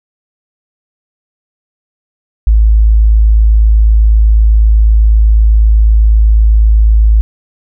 sine tone, 54 Hz, A1, 32 cents flat, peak -3 dBFS, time 2.47-7.21 s, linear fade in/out 0 ms, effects none

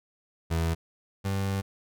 30% pulse tone pair in turn, 82.41 / 97.69 Hz, E2 / G2, 0 / -5 cents, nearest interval minor third, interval 295 cents, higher second, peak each -22 / -24 dBFS, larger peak first, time 0.5-0.75 / 1.24-1.62 s, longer second, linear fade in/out 20 ms, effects none

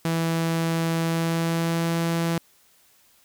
sawtooth tone with pitch glide, 164.81 to 167.11 Hz, E3 to E3, 0 to +24 cents, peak -18 dBFS, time 0.05-2.38 s, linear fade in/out 2 ms, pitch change +24 cents, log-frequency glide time 1.02-1.98 s, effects white hiss -59 dBFS RMS until 3.24 s

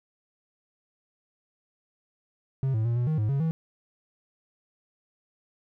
triangle tone with pitch steps, 133.8 / 110 / 117.7 / 121.7 / 156.4 / 106.7 / 138.3 / 161.9 Hz, C3 / A2 / A#2 / B2 / D#3 / G#2 / C#3 / E3, +39 / 0 / +17 / -25 / +9 / +47 / -4 / -31 cents, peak -21 dBFS, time 2.63-3.51 s, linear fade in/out 0 ms, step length 110 ms, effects none

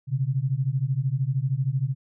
sine beating tone pair, 126.9 / 139.9 Hz, B2 / C#3, +47 / +16 cents, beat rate 13 Hz, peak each -25 dBFS, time 0.07-1.95 s, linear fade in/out 50 ms, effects none

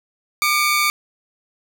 sawtooth tone pair together, 1199.8 / 2265 Hz, D6 / C#7, +37 / +37 cents, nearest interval major seventh, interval 1100 cents, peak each -15 dBFS, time 0.42-0.9 s, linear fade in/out 0 ms, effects none

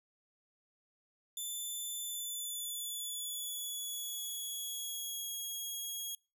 10% pulse tone with pitch glide, 3520 to 3303 Hz, A7 to G#7, 0 to -10 cents, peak -31 dBFS, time 1.37-6.15 s, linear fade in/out 2 ms, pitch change -110 cents, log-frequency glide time 2-5.35 s, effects noise-tail reverb RT60 0.3 s tail -26 dB re dry

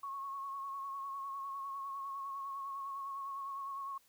sine tone with vibrato, 1098 Hz, C#6, 17 cents flat, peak -39 dBFS, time 0.03-3.98 s, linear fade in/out 5 ms, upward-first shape sine, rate 9.9 Hz, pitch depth 33 cents each way, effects white hiss -69 dBFS RMS until 4.08 s

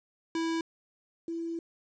square / sine tone pair in turn, 328.4 / 333.2 Hz, E4 / E4, -6 / +19 cents, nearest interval unison, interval 25 cents, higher second, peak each -29 / -32 dBFS, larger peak first, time 0.35-0.61 / 1.28-1.59 s, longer second, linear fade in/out 2 ms, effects resampled to 16000 Hz + 10-bit

